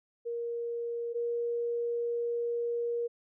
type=tone pair in turn; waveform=sine; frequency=470.1 / 472.4 Hz; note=A#4 / A#4; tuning=+15 / +23 cents; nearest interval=unison; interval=8 cents; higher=second; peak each=-32 / -29 dBFS; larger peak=second; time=0.25-1.14 / 1.14-3.08 s; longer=second; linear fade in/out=20 ms; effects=none